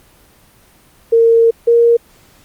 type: tone pair in turn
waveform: sine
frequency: 459 / 468.4 Hz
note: A#4 / A#4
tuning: -27 / +8 cents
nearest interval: unison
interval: 35 cents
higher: second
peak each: -6 dBFS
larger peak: neither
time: 1.12-1.51 / 1.67-1.97 s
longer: first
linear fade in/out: 10 ms
effects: pink hiss -48 dBFS RMS until 2.44 s + Opus 24 kbps